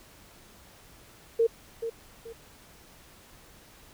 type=tone with echo; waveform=sine; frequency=458.1 Hz; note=A#4; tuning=30 cents flat; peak=-19 dBFS; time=1.39-1.47 s; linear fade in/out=10 ms; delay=430 ms; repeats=2; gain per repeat=-10 dB; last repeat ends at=2.33 s; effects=pink hiss -54 dBFS RMS until 3.93 s

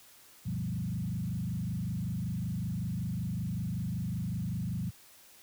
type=tone with frequency modulation; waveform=sine; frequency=146.83 Hz; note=D3; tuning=in tune; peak=-31 dBFS; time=0.45-4.91 s; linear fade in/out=20 ms; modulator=25.3 Hz; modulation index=2.1; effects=white hiss -57 dBFS RMS until 5.42 s

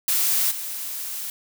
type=noise with level steps; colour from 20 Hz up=blue; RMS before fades=-21 / -31 dBFS; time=0.08-1.3 s; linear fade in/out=2 ms; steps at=0.5 s; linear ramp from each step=20 ms; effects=none

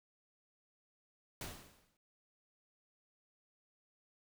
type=noise with exponential decay; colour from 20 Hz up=pink; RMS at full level=-42 dBFS; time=1.41-1.97 s; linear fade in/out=2 ms; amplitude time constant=120 ms; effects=none

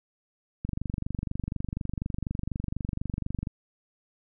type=click train; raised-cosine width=5 ms; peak=-18 dBFS; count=69; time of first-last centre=0.65-3.472 s; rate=24.1 Hz; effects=none

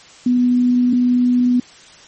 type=tone pair in turn; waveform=sine; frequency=246.9 / 246.9 Hz; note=B3 / B3; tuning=0 / 0 cents; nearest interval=unison; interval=0 cents; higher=neither; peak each=-11 dBFS; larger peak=neither; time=0.26-0.93 / 0.93-1.6 s; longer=neither; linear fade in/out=5 ms; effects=white hiss -43 dBFS RMS until 2.07 s + MP3 32 kbps

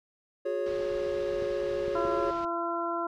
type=chord; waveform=triangle; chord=F# suspended second; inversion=none; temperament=equal with one note detuned; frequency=360.7 / 415.3 / 554.4 Hz; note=F#4 / G#4 / C#5; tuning=-44 / 0 / 0 cents; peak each=-32 / -31 / -29 dBFS; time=0.45-2.31 s; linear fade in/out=10 ms
type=low-pass noise; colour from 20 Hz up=pink; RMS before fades=-46 dBFS; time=0.66-2.45 s; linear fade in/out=2 ms; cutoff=5100 Hz; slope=24 dB/octave
type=clicks; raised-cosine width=3 ms; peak=-28 dBFS; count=3; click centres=1.424 / 1.881 / 2.052 s
type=harmonic tone; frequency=339.7 Hz; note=F4; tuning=48 cents flat; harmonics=1 / 2 / 3 / 4; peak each=-34 / -34 / -34 / -34 dBFS; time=1.95-3.07 s; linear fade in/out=5 ms
effects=none

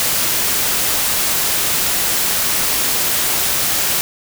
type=noise; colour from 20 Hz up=white; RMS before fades=-17 dBFS; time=0-4.01 s; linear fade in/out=0 ms; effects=none

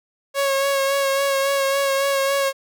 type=tone with vibrato; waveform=sawtooth; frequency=550 Hz; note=C#5; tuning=14 cents flat; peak=-14 dBFS; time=0.34-2.53 s; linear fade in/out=50 ms; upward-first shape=sine; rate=3.6 Hz; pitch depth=24 cents each way; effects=none

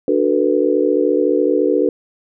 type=chord; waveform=sine; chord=B minor seventh; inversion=first; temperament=just; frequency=296.3 / 370.4 / 444.5 / 493.9 Hz; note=D4 / F#4 / A4 / B4; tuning=+15 / +2 / +18 / 0 cents; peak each=-18 dBFS; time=0.08-1.89 s; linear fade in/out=2 ms; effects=none

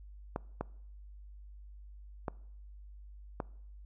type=clicks; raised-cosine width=1 ms; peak=-20 dBFS; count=4; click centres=0.361 / 0.61 / 2.282 / 3.402 s; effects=noise-tail reverb RT60 0.7 s tail -23 dB re dry + added 50 Hz sine -48 dBFS peak until 3.85 s

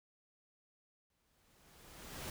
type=noise with exponential growth; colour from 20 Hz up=pink; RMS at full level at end=-43 dBFS; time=1.1-2.3 s; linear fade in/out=2 ms; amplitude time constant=260 ms; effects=none

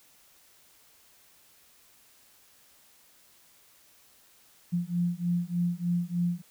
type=beating tone pair; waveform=sine; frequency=172.8 / 176.1 Hz; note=F3 / F3; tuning=-18 / +15 cents; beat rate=3.3 Hz; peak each=-29 dBFS; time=4.72-6.42 s; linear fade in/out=20 ms; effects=white hiss -60 dBFS RMS until 6.5 s

